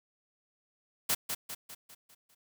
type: noise with echo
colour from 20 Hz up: white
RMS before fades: -28 dBFS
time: 1.09-1.15 s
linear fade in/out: 10 ms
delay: 200 ms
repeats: 6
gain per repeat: -6 dB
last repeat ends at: 2.35 s
effects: none